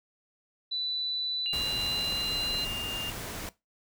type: tone with pitch glide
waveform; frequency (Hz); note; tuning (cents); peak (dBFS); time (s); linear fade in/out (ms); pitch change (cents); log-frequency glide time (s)
sine; 3978 to 4052; B7 to B7; +12 to +44; -30; 0.71-2.65; 10; +32; 1.36-2.48
type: tone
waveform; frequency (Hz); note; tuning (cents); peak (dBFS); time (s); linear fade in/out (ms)
sine; 2809; F7; +9; -32; 1.46-3.1; 0
type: noise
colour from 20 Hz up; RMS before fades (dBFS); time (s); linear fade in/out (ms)
pink; -38; 1.53-3.49; 0
effects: noise-tail reverb RT60 0.2 s tail -18 dB re dry